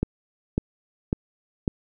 click train, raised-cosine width 3 ms, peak -9 dBFS, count 4, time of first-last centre 0.03-1.678 s, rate 1.82 Hz, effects none

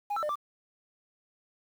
sine tone with pitch steps, 822 / 1328 / 601 / 1175 Hz, G#5 / E6 / D5 / D6, -18 / +12 / +40 / +1 cents, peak -26 dBFS, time 0.1-0.356 s, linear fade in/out 10 ms, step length 64 ms, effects tanh soft clip ceiling -28 dBFS + 9-bit

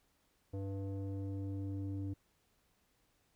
square tone with low-pass filter sweep, 98 Hz, G2, in tune, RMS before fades -40 dBFS, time 0.53-2.14 s, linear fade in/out 10 ms, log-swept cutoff 490 to 300 Hz, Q 2.1, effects pink hiss -75 dBFS RMS until 3.35 s

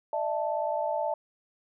sine chord, D suspended second, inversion none, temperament equal with one note detuned, 600.4 / 659.3 / 880 Hz, D5 / E5 / A5, +38 / 0 / 0 cents, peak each -31 dBFS, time 0.13-1.14 s, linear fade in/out 2 ms, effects none

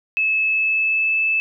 sine tone with pitch glide, 2600 to 2623 Hz, E7 to E7, -24 to -9 cents, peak -16 dBFS, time 0.17-1.4 s, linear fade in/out 0 ms, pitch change +15 cents, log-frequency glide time 0.42-1.19 s, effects none

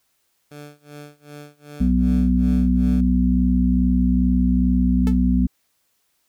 15% pulse tone with tremolo, 146.83 Hz, D3, in tune, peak -29 dBFS, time 0.51-3.01 s, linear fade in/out 5 ms, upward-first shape sine, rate 2.6 Hz, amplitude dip 95%
harmonic tone, 62.4 Hz, B1, 19 cents sharp, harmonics 1 / 3 / 4, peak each -19 / -19 / -19 dBFS, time 1.8-5.47 s, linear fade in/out 10 ms
sawtooth tone with exponential decay, 436.6 Hz, A4, 13 cents flat, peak -23 dBFS, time 5.07-5.17 s, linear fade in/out 0 ms, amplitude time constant 21 ms
effects white hiss -68 dBFS RMS until 6.28 s

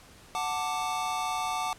square chord, D major, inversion first, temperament equal with one note detuned, 740 / 884.6 / 1174.7 Hz, F#5 / A5 / D6, 0 / +9 / 0 cents, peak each -34 dBFS, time 0.35-1.73 s, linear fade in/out 0 ms, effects pink hiss -53 dBFS RMS until 1.78 s + low-pass 11000 Hz 12 dB/octave

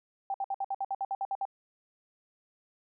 sine tone bursts, 784 Hz, G5, in tune, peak -29 dBFS, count 12, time 0.3-1.453 s, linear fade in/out 2 ms, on 42 ms, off 59 ms, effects none

